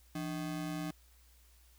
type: ring-modulated tone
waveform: square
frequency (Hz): 233.5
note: A#3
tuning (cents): +3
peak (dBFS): -34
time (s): 0.15-0.91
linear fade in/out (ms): 5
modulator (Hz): 64.8
effects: added 60 Hz sine -61 dBFS peak until 1.78 s + white hiss -67 dBFS RMS until 1.78 s